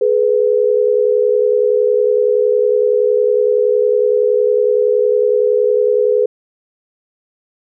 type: tone pair together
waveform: sine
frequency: 423.1 / 493.9 Hz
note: G#4 / B4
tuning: +32 / 0 cents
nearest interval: minor third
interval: 268 cents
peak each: -13 dBFS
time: 0.01-6.26 s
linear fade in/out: 5 ms
effects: none